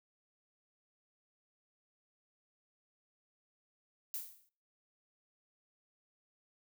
violet noise with exponential decay, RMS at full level -37 dBFS, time 4.14-4.49 s, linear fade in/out 1 ms, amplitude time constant 76 ms, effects noise-tail reverb RT60 0.5 s tail -24 dB re dry

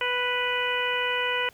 harmonic tone, 493.9 Hz, B4, in tune, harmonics 1 / 2 / 3 / 4 / 5 / 6, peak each -31 / -31 / -31 / -31 / -31 / -31 dBFS, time 0.01-1.49 s, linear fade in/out 2 ms, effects pink hiss -56 dBFS RMS until 1.53 s

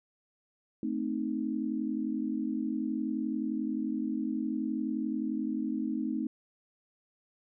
sine chord, A diminished, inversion none, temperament equal with one note detuned, 220 / 259.4 / 311.1 Hz, A3 / C4 / Eb4, 0 / -15 / 0 cents, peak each -34 dBFS, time 0.83-6.27 s, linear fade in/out 2 ms, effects none

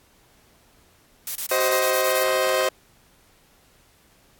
blue noise bursts, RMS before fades -28 dBFS, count 9, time 1.27-2.234 s, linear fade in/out 2 ms, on 84 ms, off 26 ms
sawtooth chord, C diminished, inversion second, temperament just, 376.7 / 523.3 / 627.9 Hz, Gb4 / C5 / Eb5, +31 / 0 / +16 cents, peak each -24 / -18 / -20 dBFS, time 1.51-2.69 s, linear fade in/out 5 ms
effects pink hiss -58 dBFS RMS until 4.39 s + AAC 64 kbps

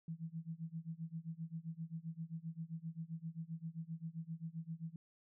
sine tone with tremolo, 163.5 Hz, E3, 14 cents flat, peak -39 dBFS, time 0.08-4.96 s, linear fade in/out 2 ms, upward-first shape sine, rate 7.6 Hz, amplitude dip 95%, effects none

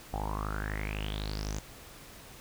sawtooth tone with low-pass filter sweep, 51.91 Hz, G#1, in tune, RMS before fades -35 dBFS, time 0.13-1.59 s, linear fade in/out 5 ms, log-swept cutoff 760 to 6800 Hz, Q 8.7, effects pink hiss -50 dBFS RMS until 2.4 s

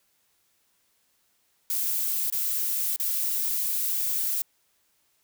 violet noise with dropouts, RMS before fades -27 dBFS, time 1.7-4.42 s, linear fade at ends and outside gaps 2 ms, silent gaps 2.301-2.324 / 2.962-2.998 s, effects white hiss -69 dBFS RMS until 5.23 s

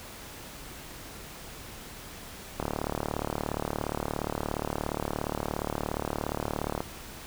click train, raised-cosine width 1 ms, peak -15 dBFS, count 157, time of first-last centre 2.6-6.805 s, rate 37.1 Hz, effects pink hiss -44 dBFS RMS until 7.26 s

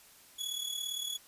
sawtooth tone with amplitude modulation, 3381 Hz, G#7, 30 cents sharp, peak -29 dBFS, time 0.38-1.18 s, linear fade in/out 20 ms, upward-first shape sine, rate 37.6 Hz, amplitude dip 65%, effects white hiss -58 dBFS RMS until 1.27 s + resampled to 32000 Hz

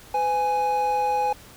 triangle tone pair together, 506.2 / 830.6 Hz, B4 / G#5, +43 / 0 cents, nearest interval major sixth, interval 857 cents, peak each -26 / -19 dBFS, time 0.14-1.33 s, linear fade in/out 5 ms, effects pink hiss -47 dBFS RMS until 1.56 s

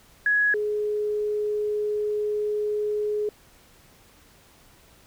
sine tone pair in turn, 1675 / 420.1 Hz, G#6 / G#4, +14 / +20 cents, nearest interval 2 octaves, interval 2394 cents, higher first, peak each -18 / -23 dBFS, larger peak first, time 0.26-0.54 / 0.54-3.29 s, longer second, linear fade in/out 2 ms, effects pink hiss -55 dBFS RMS until 5.06 s

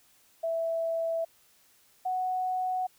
sine tone pair in turn, 659.3 / 740 Hz, E5 / F#5, 0 / 0 cents, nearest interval major second, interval 200 cents, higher second, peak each -27 dBFS, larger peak neither, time 0.43-1.25 / 2.05-2.87 s, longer neither, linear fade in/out 10 ms, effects white hiss -63 dBFS RMS until 2.98 s

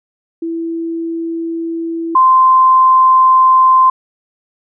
sine tone pair in turn, 331.2 / 1039.7 Hz, E4 / C6, +8 / -11 cents, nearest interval octave + minor sixth, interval 1981 cents, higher second, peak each -17 / -5 dBFS, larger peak second, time 0.42-2.15 / 2.15-3.9 s, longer second, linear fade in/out 5 ms, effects none

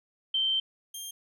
sine / 15% pulse tone pair in turn, 3119 / 3197 Hz, G7 / G7, -9 / +33 cents, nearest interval unison, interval 42 cents, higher second, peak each -24 / -30 dBFS, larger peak first, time 0.34-0.6 / 0.94-1.11 s, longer first, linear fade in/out 5 ms, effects none

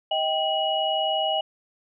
sine tone cluster, 632 / 783 / 2912 Hz, D#5 / G5 / F#7, +27 / -2 / -28 cents, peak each -26 dBFS, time 0.11-1.41 s, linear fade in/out 5 ms, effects none

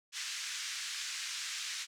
white band-pass noise, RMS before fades -40 dBFS, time 0.12-1.87 s, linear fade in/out 50 ms, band 1500 to 6900 Hz, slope 24 dB/octave, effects none

